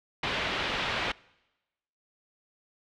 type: low-pass noise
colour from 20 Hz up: white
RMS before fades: -31 dBFS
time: 0.23-1.12 s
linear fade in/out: 5 ms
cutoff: 3400 Hz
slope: 24 dB/octave
effects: noise-tail reverb RT60 1.0 s tail -24 dB re dry